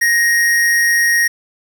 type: tone with amplitude modulation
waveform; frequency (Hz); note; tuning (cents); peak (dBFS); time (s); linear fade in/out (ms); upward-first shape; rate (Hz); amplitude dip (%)
square; 1872; A#6; +7; -10; 0.01-1.28; 10; sine; 184; 35
effects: 7-bit